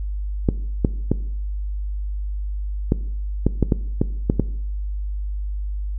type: clicks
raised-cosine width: 3 ms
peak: -3 dBFS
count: 10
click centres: 0.488 / 0.848 / 1.116 / 2.921 / 3.466 / 3.627 / 3.722 / 4.015 / 4.299 / 4.397 s
effects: noise-tail reverb RT60 0.7 s tail -18 dB re dry + added 50 Hz sine -23 dBFS peak until 5.98 s